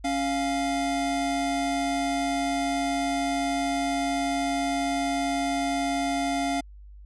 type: tone pair together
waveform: square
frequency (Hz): 277.2 / 698.5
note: C#4 / F5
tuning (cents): 0 / 0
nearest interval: octave + major third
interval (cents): 1600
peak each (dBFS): -28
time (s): 0.04-6.61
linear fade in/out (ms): 10
effects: added 50 Hz sine -43 dBFS peak until 7.05 s + resampled to 24000 Hz